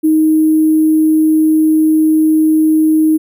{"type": "tone with sample-and-hold", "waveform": "sine", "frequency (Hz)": 312.9, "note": "D#4", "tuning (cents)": 10, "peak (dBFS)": -7, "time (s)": [0.03, 3.18], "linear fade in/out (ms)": 20, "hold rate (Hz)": 11025, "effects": []}